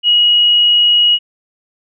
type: tone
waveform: sine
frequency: 2900 Hz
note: F#7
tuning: 35 cents flat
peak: -7 dBFS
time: 0.03-1.19 s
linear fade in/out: 50 ms
effects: none